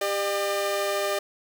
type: tone pair together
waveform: sawtooth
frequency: 397.4 / 602.6 Hz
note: G4 / D5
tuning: +24 / +44 cents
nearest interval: perfect fifth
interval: 720 cents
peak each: -25 / -22 dBFS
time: 0.01-1.19 s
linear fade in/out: 5 ms
effects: none